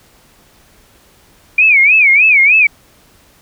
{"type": "tone with vibrato", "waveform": "sine", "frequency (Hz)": 2360, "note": "D7", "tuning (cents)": 8, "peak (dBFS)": -5, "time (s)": [1.58, 2.67], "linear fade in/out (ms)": 5, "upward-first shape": "sine", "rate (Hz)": 3.3, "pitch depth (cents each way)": 180, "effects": ["pink hiss -48 dBFS RMS until 3.41 s"]}